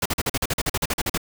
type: noise bursts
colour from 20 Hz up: pink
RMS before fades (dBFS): -23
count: 15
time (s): 0.02-1.177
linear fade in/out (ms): 5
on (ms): 37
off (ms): 43
effects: none